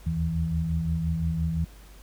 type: tone cluster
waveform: sine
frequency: 75.4 / 81.2 / 163.5 Hz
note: D2 / E2 / E3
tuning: +46 / -26 / -14 cents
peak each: -31 / -30 / -26 dBFS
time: 0.06-1.65 s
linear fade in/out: 10 ms
effects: added 49 Hz sine -46 dBFS peak until 2.02 s + pink hiss -54 dBFS RMS until 2.02 s

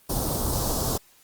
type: band-stop noise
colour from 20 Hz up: pink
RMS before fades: -26 dBFS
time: 0.09-0.98 s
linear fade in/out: 10 ms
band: 1100 to 4400 Hz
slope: 24 dB/octave
effects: white hiss -57 dBFS RMS until 1.23 s + Opus 32 kbps

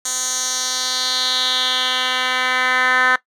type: tone with band-pass filter sweep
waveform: 10% pulse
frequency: 255 Hz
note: C4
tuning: 44 cents flat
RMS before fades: -19 dBFS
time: 0.05-3.16 s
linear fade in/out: 5 ms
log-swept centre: 7200 to 1700 Hz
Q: 3.1
effects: noise-tail reverb RT60 0.1 s tail -17 dB re dry

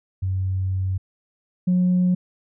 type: tone pair in turn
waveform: sine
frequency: 94.2 / 180.88 Hz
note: F#2 / F#3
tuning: +32 / -39 cents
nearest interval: major seventh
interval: 1129 cents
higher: second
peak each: -20 / -14 dBFS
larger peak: second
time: 0.22-0.98 / 1.67-2.15 s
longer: first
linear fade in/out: 10 ms
effects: tanh soft clip ceiling -13 dBFS

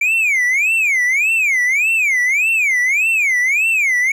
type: tone with vibrato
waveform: triangle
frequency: 2297 Hz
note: D7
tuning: 39 cents flat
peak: -11 dBFS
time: 0.01-4.12 s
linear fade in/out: 5 ms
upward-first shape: sine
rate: 1.7 Hz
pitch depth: 280 cents each way
effects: none

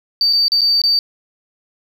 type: tone with dropouts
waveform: sine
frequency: 4614 Hz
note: D8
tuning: 31 cents flat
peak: -10 dBFS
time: 0.21-0.99 s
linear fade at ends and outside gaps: 1 ms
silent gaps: 0.328-0.332 / 0.482-0.519 / 0.609-0.616 / 0.817-0.837 s
effects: tanh soft clip ceiling -7 dBFS + 8-bit

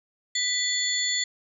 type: tone cluster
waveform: sine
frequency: 1985 / 3459 / 4382 / 7090 Hz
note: B6 / A7 / C#8 / A8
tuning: +8 / -30 / -21 / +12 cents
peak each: -29 dBFS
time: 0.35-1.24 s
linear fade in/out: 5 ms
effects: none

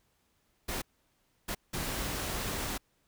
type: noise bursts at uneven times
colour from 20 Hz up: pink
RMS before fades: -35 dBFS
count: 3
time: 0.68-0.82 / 1.48-1.55 / 1.73-2.78 s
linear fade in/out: 10 ms
effects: pink hiss -73 dBFS RMS until 3.07 s

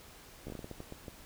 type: slowing click train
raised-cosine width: 2 ms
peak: -29 dBFS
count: 11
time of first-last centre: 0.47-1.082 s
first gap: 13 ms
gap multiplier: 1.32
effects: pink hiss -54 dBFS RMS until 1.25 s

